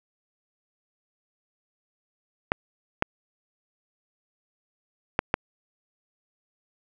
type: clicks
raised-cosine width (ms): 0.5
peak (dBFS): -5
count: 4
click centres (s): 2.519 / 3.024 / 5.191 / 5.341
effects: none